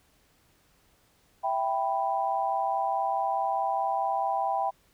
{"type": "chord", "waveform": "sine", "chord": "E minor", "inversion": "none", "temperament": "equal", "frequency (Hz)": [659.3, 784, 987.8], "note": ["E5", "G5", "B5"], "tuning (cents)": [0, 0, 0], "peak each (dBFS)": [-32, -27, -31], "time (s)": [1.43, 4.71], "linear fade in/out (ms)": 20, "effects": ["pink hiss -65 dBFS RMS until 4.93 s"]}